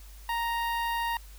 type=tone with notch filter; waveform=sawtooth; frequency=932.3 Hz; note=A#5; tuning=in tune; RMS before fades=-30 dBFS; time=0.29-1.17 s; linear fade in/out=2 ms; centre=6900 Hz; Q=0.59; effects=added 50 Hz sine -45 dBFS peak until 1.38 s + white hiss -55 dBFS RMS until 1.38 s